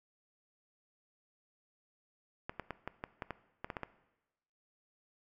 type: clicks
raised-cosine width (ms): 0.5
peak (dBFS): -23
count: 11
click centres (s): 2.495 / 2.597 / 2.707 / 2.876 / 3.039 / 3.222 / 3.307 / 3.645 / 3.702 / 3.768 / 3.833
effects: noise-tail reverb RT60 1.0 s tail -17 dB re dry